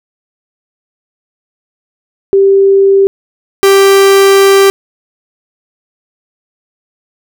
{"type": "tone pair in turn", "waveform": ["sine", "45% pulse"], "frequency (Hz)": [392, 392], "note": ["G4", "G4"], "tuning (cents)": [0, 0], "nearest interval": "unison", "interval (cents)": 0, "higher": "neither", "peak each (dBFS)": -3, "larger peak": "neither", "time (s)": [[2.33, 3.07], [3.63, 4.7]], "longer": "second", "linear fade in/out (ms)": 0, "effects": []}